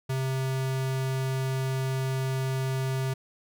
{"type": "tone", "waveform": "square", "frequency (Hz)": 132.2, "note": "C3", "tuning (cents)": 18, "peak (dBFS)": -27, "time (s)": [0.09, 3.14], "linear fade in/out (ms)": 10, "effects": []}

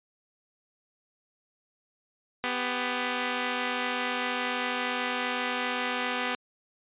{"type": "tone pair together", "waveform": "5% pulse", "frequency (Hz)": [248.5, 396.6], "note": ["B3", "G4"], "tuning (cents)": [11, 20], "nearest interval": "minor sixth", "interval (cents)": 809, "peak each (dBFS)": [-17, -23], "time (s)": [2.44, 6.35], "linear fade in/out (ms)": 0, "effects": ["resampled to 8000 Hz"]}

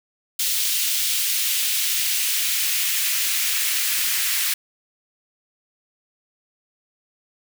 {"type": "noise with high-pass filter sweep", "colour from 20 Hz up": "white", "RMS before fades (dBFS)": -22, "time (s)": [0.39, 4.54], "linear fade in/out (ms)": 5, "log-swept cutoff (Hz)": [3100, 1900], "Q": 1.3, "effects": []}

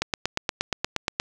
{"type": "click train", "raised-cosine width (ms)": 0.2, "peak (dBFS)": -6, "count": 11, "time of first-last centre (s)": [0.02, 1.199], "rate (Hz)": 8.48, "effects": []}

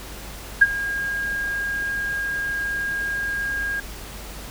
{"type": "tone with ADSR envelope", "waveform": "sine", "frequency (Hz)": 1624, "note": "G#6", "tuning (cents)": -39, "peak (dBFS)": -6, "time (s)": [0.61, 3.8], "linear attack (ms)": 11, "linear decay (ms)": 35, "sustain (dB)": -17, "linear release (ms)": 4, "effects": ["added 50 Hz sine -38 dBFS peak until 4.5 s", "pink hiss -38 dBFS RMS until 4.5 s"]}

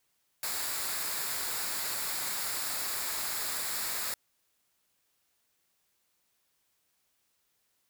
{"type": "noise with comb filter", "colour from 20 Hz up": "white", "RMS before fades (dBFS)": -34, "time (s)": [0.43, 4.14], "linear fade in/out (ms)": 2, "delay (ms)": 0.33, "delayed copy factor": -0.5, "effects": ["white hiss -75 dBFS RMS until 7.89 s"]}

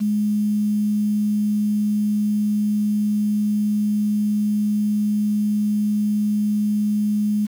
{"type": "tone with quantisation", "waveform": "sine", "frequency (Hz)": 209.2, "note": "G#3", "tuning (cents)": 13, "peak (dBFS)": -17, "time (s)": [0, 7.47], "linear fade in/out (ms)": 20, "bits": 7, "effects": []}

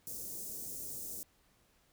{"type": "band-stop noise", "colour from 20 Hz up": "white", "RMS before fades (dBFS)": -43, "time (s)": [0.07, 1.23], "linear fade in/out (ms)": 0, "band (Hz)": [520, 6300], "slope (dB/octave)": 24, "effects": ["pink hiss -70 dBFS RMS until 1.92 s"]}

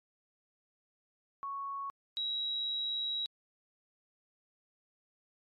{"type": "tone pair in turn", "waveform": "sine", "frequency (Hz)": [1108.7, 3861], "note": ["C#6", "B7"], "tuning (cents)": [0, -40], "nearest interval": "octave + minor seventh", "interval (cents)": 2160, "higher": "second", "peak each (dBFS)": [-36, -32], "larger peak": "second", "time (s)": [[1.43, 1.9], [2.17, 3.26]], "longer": "second", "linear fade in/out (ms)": 0, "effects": ["MP3 64 kbps"]}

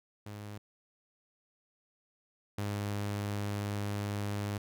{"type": "tone pair in turn", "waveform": "sawtooth", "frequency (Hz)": [103.83, 102.34], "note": ["G#2", "G#2"], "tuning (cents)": [0, -25], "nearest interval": "unison", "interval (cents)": 25, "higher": "first", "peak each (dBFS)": [-38, -29], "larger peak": "second", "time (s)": [[0.26, 0.58], [2.58, 4.58]], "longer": "second", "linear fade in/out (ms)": 5, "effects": []}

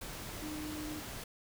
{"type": "tone in noise", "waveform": "sine", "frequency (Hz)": 304.8, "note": "D#4", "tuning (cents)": -36, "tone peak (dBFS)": -40, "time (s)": [0.42, 1], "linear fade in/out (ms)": 5, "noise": "pink", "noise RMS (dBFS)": -44, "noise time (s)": [0.01, 1.24], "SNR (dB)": 1, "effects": []}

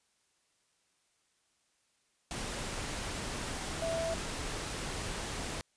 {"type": "tone in noise", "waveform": "sine", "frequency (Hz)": 659.3, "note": "E5", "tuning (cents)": 0, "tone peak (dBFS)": -32, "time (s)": [3.82, 4.14], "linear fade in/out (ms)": 0, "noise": "pink", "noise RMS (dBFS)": -38, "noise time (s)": [2.31, 5.61], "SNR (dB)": 3, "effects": ["white hiss -74 dBFS RMS until 5.76 s", "resampled to 22050 Hz"]}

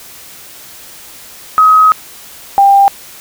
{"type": "tone pair in turn", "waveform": "sine", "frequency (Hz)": [1268, 794.4], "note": ["D#6", "G5"], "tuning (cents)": [32, 23], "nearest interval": "minor sixth", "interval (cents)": 809, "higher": "first", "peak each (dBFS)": -3, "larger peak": "neither", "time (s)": [[1.58, 1.92], [2.58, 2.88]], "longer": "first", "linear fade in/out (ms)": 0, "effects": ["white hiss -34 dBFS RMS until 3.2 s"]}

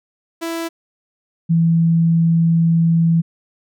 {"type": "tone pair in turn", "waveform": ["sawtooth", "sine"], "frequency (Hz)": [331.7, 165.85], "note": ["E4", "E3"], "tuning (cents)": [11, 11], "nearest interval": "octave", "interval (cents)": 1200, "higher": "first", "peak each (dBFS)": [-18, -11], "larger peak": "second", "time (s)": [[0.41, 0.69], [1.49, 3.22]], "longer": "second", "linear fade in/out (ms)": 20, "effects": []}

